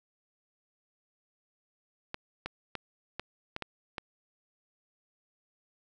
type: clicks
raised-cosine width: 0.3 ms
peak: -19 dBFS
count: 7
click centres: 2.144 / 2.46 / 2.753 / 3.196 / 3.564 / 3.623 / 3.982 s
effects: none